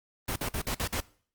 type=noise bursts; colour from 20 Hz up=pink; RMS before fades=-31 dBFS; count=6; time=0.28-1.005 s; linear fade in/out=5 ms; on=80 ms; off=49 ms; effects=noise-tail reverb RT60 0.5 s tail -21 dB re dry + Opus 32 kbps